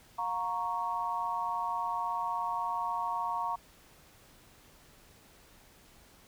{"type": "chord", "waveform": "sine", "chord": "Bb minor", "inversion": "second", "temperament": "equal with one note detuned", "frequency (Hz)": [713.1, 932.3, 1108.7], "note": ["F5", "Bb5", "Db6"], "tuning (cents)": [36, 0, 0], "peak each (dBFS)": [-38, -33, -35], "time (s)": [0.18, 3.56], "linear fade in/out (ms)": 10, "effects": ["pink hiss -59 dBFS RMS until 6.27 s"]}